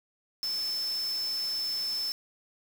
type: tone in noise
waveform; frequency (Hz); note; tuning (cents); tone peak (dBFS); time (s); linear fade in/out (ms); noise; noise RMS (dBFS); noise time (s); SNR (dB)
sine; 5274; E8; 0; -29; 0.43-2.12; 0; white; -44; 0.43-2.12; +12
effects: none